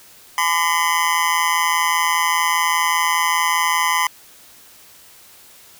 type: tone with amplitude modulation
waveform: 25% pulse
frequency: 1014 Hz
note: B5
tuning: 45 cents sharp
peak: -8 dBFS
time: 0.38-4.07 s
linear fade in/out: 2 ms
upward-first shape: sine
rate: 165 Hz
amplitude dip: 90%
effects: white hiss -46 dBFS RMS until 5.79 s